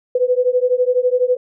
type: beating tone pair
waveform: sine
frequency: 493.9 / 505.9 Hz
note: B4 / B4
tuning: 0 / +42 cents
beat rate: 12 Hz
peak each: -16 dBFS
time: 0.15-1.37 s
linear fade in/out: 5 ms
effects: none